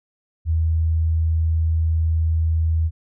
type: tone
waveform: sine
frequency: 80.8 Hz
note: E2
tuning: 34 cents flat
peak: -16 dBFS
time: 0.45-2.91 s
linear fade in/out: 50 ms
effects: none